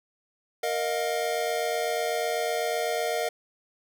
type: chord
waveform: square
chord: Bb suspended fourth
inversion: none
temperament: equal with one note detuned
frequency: 466.2 / 622.3 / 710.3 Hz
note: Bb4 / Eb5 / F5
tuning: 0 / 0 / +29 cents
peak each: -31 dBFS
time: 0.63-3.29 s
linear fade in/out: 5 ms
effects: none